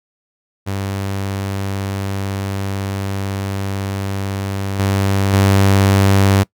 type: tone with level steps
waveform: sawtooth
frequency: 98 Hz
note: G2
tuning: in tune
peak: -16 / -10 / -6 dBFS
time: 0.66-6.44 s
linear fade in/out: 20 ms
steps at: 4.79 / 5.33 s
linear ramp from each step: 2 ms
effects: noise-tail reverb RT60 0.1 s tail -22 dB re dry